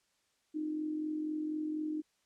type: tone with amplitude modulation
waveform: sine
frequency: 307.6 Hz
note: D#4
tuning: 20 cents flat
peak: -31 dBFS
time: 0.54-2.02 s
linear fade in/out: 20 ms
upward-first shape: sine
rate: 44.1 Hz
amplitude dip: 50%
effects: white hiss -75 dBFS RMS until 2.25 s + low-pass 8000 Hz 12 dB/octave